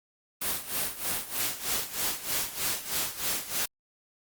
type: noise with tremolo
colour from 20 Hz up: white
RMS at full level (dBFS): -28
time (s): 0.41-3.66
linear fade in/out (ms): 10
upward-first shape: sine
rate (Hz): 3.2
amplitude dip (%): 80
effects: Opus 32 kbps